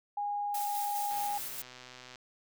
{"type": "tone", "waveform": "sine", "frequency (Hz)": 820, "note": "G#5", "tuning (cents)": -22, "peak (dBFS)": -31, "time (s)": [0.17, 1.38], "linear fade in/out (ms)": 5}
{"type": "noise with tremolo", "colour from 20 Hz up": "blue", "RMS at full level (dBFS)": -39, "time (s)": [0.54, 1.62], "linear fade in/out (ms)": 5, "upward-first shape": "square", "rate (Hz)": 4.8, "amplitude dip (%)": 25}
{"type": "click train", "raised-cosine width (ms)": 0.2, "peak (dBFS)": -31, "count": 133, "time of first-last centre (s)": [1.11, 2.158], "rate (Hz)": 126}
{"effects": []}